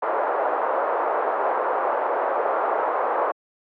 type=band-pass noise; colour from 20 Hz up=pink; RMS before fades=-23 dBFS; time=0.02-3.32 s; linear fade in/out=10 ms; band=470 to 1200 Hz; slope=24 dB/octave; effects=high-pass 300 Hz 12 dB/octave